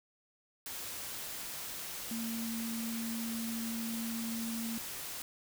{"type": "tone in noise", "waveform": "sine", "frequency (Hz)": 228.3, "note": "A#3", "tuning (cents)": -36, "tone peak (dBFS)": -36, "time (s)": [2.11, 4.78], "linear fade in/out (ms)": 2, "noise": "white", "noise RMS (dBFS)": -42, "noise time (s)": [0.66, 5.22], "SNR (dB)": 3, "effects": []}